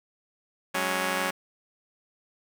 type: chord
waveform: 5% pulse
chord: F# suspended second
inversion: none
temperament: just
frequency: 185 / 208.1 / 277.5 Hz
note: F#3 / G#3 / C#4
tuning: 0 / +4 / +2 cents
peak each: -19 / -23 / -20 dBFS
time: 0.74-1.31 s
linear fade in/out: 10 ms
effects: none